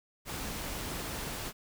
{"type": "noise", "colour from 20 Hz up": "pink", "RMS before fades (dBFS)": -38, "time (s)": [0.25, 1.53], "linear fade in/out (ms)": 50, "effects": []}